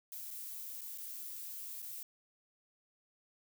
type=noise with dropouts; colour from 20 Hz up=violet; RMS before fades=-45 dBFS; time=0.12-2.03 s; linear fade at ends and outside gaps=2 ms; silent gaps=0.306-0.31 / 0.81-0.815 / 0.977-0.982 / 1.821-1.825 s; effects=none